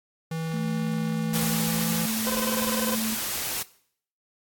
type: tone with pitch glide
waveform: square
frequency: 162.4 to 167.64 Hz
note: E3 to E3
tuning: -26 to +29 cents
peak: -29 dBFS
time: 0.31-2.06 s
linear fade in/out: 5 ms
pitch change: +55 cents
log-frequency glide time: 1.48-1.92 s
type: tone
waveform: sine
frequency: 221.1 Hz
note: A3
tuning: 9 cents sharp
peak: -29 dBFS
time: 0.53-3.15 s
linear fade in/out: 10 ms
type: noise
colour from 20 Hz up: white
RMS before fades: -30 dBFS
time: 1.33-3.63 s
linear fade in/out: 10 ms
type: tone bursts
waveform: 25% pulse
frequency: 512 Hz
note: C5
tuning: 38 cents flat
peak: -23 dBFS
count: 14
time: 2.27-2.948 s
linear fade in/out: 0 ms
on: 28 ms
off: 22 ms
effects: noise-tail reverb RT60 0.6 s tail -19 dB re dry + AAC 64 kbps